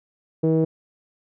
sawtooth tone with low-pass filter, 160.3 Hz, E3, 48 cents flat, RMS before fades -19 dBFS, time 0.43-0.65 s, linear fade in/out 10 ms, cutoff 430 Hz, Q 5.2, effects none

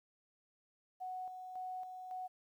sine tone with tremolo, 740 Hz, F#5, in tune, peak -40 dBFS, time 1-2.28 s, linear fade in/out 20 ms, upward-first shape square, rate 1.8 Hz, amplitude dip 45%, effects 12-bit

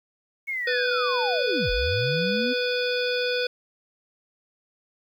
sine linear two-way sweep, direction down then up, 2217 to 36.9 to 260.9 Hz, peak -26 dBFS, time 0.47-2.54 s, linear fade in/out 20 ms, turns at 1.71 s
harmonic tone, 494.3 Hz, B4, 1 cent sharp, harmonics 1 / 3 / 5 / 7 / 9 / 10, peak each -25 / -30 / -32 / -33 / -35 / -35 dBFS, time 0.67-3.47 s, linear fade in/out 5 ms
effects 9-bit

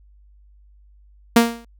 sawtooth tone with exponential decay, 233.1 Hz, A#3, in tune, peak -3 dBFS, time 1.36-1.65 s, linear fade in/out 5 ms, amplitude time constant 62 ms, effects added 50 Hz sine -48 dBFS peak until 1.79 s

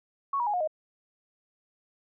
sine tone with pitch steps, 1108.7 / 959.6 / 830.6 / 718.9 / 622.2 Hz, C#6 / A#5 / G#5 / F5 / D#5, 0 / +50 / 0 / +50 / 0 cents, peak -25 dBFS, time 0.33-0.675 s, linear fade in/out 5 ms, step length 69 ms, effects none

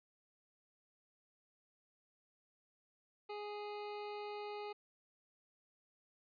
25% pulse tone, 415.3 Hz, G#4, in tune, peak -39 dBFS, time 3.29-4.73 s, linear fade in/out 10 ms, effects resampled to 11025 Hz

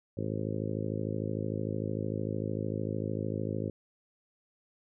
harmonic tone, 53.3 Hz, G#1, 46 cents sharp, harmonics 2 / 3 / 4 / 5 / 6 / 7 / 8 / 9 / 10, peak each -36 / -38 / -39 / -40 / -41 / -41 / -42 / -43 / -43 dBFS, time 0.17-3.7 s, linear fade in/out 5 ms, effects none

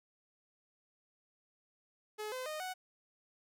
sawtooth tone with pitch steps, 425.7 / 512.1 / 616.1 / 741.2 Hz, G#4 / C5 / D#5 / F#5, +43 / -37 / -17 / +3 cents, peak -35 dBFS, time 2.18-2.74 s, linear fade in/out 20 ms, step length 140 ms, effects none

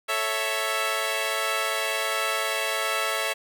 10% pulse chord, A major, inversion none, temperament equal, 440 / 554.4 / 659.3 Hz, A4 / C#5 / E5, 0 / 0 / 0 cents, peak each -23 / -21 / -19 dBFS, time 0.08-3.34 s, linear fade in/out 20 ms, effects none

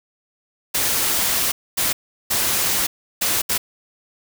white noise bursts at uneven times, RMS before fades -20 dBFS, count 5, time 0.74-1.52 / 1.77-1.93 / 2.3-2.87 / 3.21-3.42 / 3.49-3.58 s, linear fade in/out 10 ms, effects none

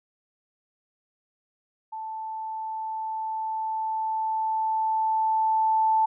sine tone with level ramp, 880 Hz, A5, in tune, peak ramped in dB -32 to -18 dBFS, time 1.92-6.06 s, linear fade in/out 10 ms, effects none

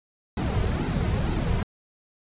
brown noise with flanger, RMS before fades -25 dBFS, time 0.37-1.63 s, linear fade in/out 2 ms, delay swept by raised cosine 1.7 to 3.7 ms, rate 2.1 Hz, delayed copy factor -0.65, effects resampled to 8000 Hz

